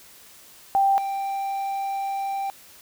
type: tone pair in turn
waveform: sine / triangle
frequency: 786 / 786 Hz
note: G5 / G5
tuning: +4 / +4 cents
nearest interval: unison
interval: 0 cents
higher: neither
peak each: -16 / -23 dBFS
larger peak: first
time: 0.75-0.98 / 0.98-2.5 s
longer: second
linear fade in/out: 0 ms
effects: white hiss -49 dBFS RMS until 2.81 s